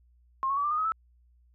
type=tone with pitch steps; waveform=sine; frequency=1067 / 1104.6 / 1143.6 / 1183.9 / 1225.7 / 1268.9 / 1313.6 Hz; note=C6 / C#6 / D6 / D6 / D#6 / D#6 / E6; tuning=+34 / -6 / -46 / +14 / -26 / +34 / -6 cents; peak=-25 dBFS; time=0.43-0.92 s; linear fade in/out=0 ms; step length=70 ms; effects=added 60 Hz sine -59 dBFS peak until 1.54 s